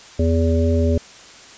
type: harmonic tone with a mistuned harmonic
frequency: 82.1 Hz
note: E2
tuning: 6 cents flat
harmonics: 1 / 3 / 5 / 7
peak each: -16 / -21 / -23 / -24 dBFS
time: 0.19-0.98 s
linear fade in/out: 5 ms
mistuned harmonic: 1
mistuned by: +21 cents
effects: white hiss -42 dBFS RMS until 1.57 s + resampled to 16000 Hz